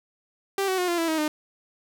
sawtooth tone with pitch steps, 392 / 375.8 / 360.3 / 345.4 / 331.2 / 317.5 / 304.4 Hz, G4 / F#4 / F#4 / F4 / E4 / D#4 / D#4, 0 / +27 / -46 / -19 / +8 / +35 / -38 cents, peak -19 dBFS, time 0.58-1.28 s, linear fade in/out 2 ms, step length 100 ms, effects none

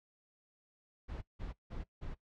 brown noise bursts, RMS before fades -42 dBFS, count 4, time 1.08-2.15 s, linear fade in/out 20 ms, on 140 ms, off 170 ms, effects noise-tail reverb RT60 0.1 s tail -18 dB re dry + low-pass 4000 Hz 12 dB/octave

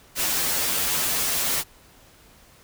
white noise with comb filter, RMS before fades -24 dBFS, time 0.15-1.64 s, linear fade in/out 50 ms, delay 9.7 ms, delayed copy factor -0.95, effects pink hiss -53 dBFS RMS until 2.63 s

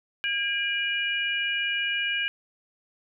sine tone cluster, 1620 / 2399 / 2906 Hz, G#6 / D7 / F#7, -43 / +36 / -32 cents, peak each -29 dBFS, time 0.24-2.28 s, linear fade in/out 0 ms, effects none

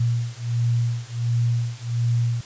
sine beating tone pair, 117.6 / 119 Hz, A#2 / A#2, +16 / +36 cents, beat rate 1.4 Hz, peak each -23 dBFS, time 0-2.41 s, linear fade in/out 5 ms, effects white hiss -42 dBFS RMS until 2.45 s + resampled to 16000 Hz

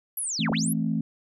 sine linear two-way sweep, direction down then up, 11840 to 73.42 to 11840 Hz, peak -27 dBFS, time 0.17-0.73 s, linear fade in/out 5 ms, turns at 0.51 s
sine chord, A minor, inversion second, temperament just, 165 / 220 / 264 Hz, E3 / A3 / C4, +2 / 0 / +16 cents, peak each -27 / -26 / -30 dBFS, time 0.39-1.01 s, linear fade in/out 5 ms
effects tanh soft clip ceiling -13 dBFS

